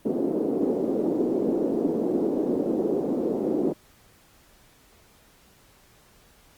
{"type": "band-pass noise", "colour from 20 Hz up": "white", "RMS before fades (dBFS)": -25, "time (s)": [0.05, 3.73], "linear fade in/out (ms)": 10, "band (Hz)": [240, 410], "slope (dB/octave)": 24, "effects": ["pink hiss -57 dBFS RMS until 6.57 s", "Opus 32 kbps"]}